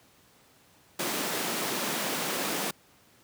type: high-pass noise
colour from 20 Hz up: pink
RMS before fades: -31 dBFS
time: 0.99-2.71 s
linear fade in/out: 5 ms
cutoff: 190 Hz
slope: 24 dB/octave
effects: pink hiss -60 dBFS RMS until 3.23 s + high-pass 100 Hz 12 dB/octave